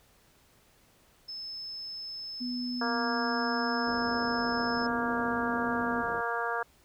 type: tone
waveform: sine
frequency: 5230 Hz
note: E8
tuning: 15 cents flat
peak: -37 dBFS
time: 1.28-4.87 s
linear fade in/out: 10 ms
type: tone with pitch glide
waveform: sine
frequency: 246.9 to 245.2 Hz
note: B3 to B3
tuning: 0 to -12 cents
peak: -32 dBFS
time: 2.4-6.03 s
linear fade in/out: 20 ms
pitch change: -12 cents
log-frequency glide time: 2.87-3.59 s
type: harmonic tone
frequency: 233.9 Hz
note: A#3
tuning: 6 cents sharp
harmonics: 2 / 3 / 4 / 5 / 6 / 7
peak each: -36 / -36 / -36 / -36 / -36 / -36 dBFS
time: 2.81-6.63 s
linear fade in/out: 5 ms
type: low-pass noise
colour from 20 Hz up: white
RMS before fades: -44 dBFS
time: 3.87-6.21 s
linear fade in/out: 5 ms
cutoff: 660 Hz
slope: 48 dB/octave
effects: pink hiss -63 dBFS RMS until 6.84 s